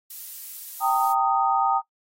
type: noise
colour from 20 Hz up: violet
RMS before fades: -36 dBFS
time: 0.1-1.13 s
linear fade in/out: 5 ms
type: chord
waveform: sine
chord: Eb major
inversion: first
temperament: equal with one note detuned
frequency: 784 / 913.1 / 1244.5 Hz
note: G5 / Bb5 / Eb6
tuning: 0 / -36 / 0 cents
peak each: -22 / -23 / -24 dBFS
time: 0.8-1.82 s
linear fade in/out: 50 ms
effects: noise-tail reverb RT60 0.1 s tail -18 dB re dry + AAC 48 kbps